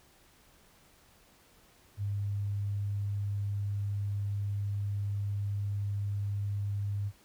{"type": "tone", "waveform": "sine", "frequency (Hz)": 101.2, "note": "G#2", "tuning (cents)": -44, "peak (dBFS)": -30, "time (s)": [1.97, 7.12], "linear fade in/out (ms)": 50, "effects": ["pink hiss -62 dBFS RMS until 7.24 s"]}